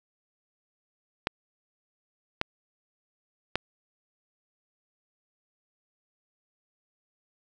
clicks, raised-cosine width 0.3 ms, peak -9 dBFS, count 3, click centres 1.271 / 2.414 / 3.556 s, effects none

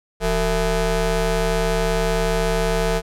25% pulse ring-modulated tone, 207.7 Hz, G#3, in tune, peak -11 dBFS, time 0.2-3.02 s, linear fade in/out 50 ms, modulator 245 Hz, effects low-pass 12000 Hz 12 dB/octave

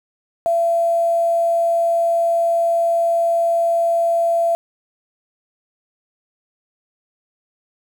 sine tone with quantisation, 675 Hz, E5, 41 cents sharp, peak -14 dBFS, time 0.46-4.55 s, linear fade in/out 0 ms, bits 7, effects none

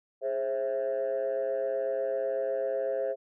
sine chord, Ab augmented, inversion none, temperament equal with one note detuned, 415.3 / 533.3 / 659.3 Hz, Ab4 / C5 / E5, 0 / +33 / 0 cents, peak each -33 / -28 / -32 dBFS, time 0.21-3.16 s, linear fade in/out 50 ms, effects tanh soft clip ceiling -23 dBFS

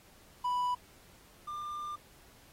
triangle tone pair in turn, 987.8 / 1195.6 Hz, B5 / D6, 0 / +31 cents, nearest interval minor third, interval 331 cents, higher second, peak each -27 / -35 dBFS, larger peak first, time 0.44-0.75 / 1.47-1.96 s, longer second, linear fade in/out 10 ms, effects pink hiss -60 dBFS RMS until 2.52 s + AAC 48 kbps

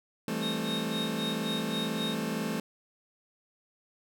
sawtooth chord, A minor seventh, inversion second, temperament just, 165 / 198 / 220 / 264 Hz, E3 / G3 / A3 / C4, +2 / +18 / 0 / +16 cents, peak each -33 / -33 / -29 / -34 dBFS, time 0.28-2.6 s, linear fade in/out 2 ms
triangle tone with tremolo, 3729 Hz, A#7, in tune, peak -31 dBFS, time 0.41-2.16 s, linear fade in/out 20 ms, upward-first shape sine, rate 3.8 Hz, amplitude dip 90%
effects none

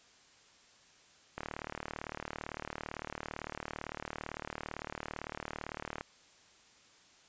click train, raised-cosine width 0.5 ms, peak -23 dBFS, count 176, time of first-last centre 1.38-6.01 s, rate 37.8 Hz, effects white hiss -62 dBFS RMS until 7.28 s + resampled to 16000 Hz

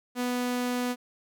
sawtooth tone, 246.9 Hz, B3, in tune, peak -23 dBFS, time 0.15-0.96 s, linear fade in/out 50 ms, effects none

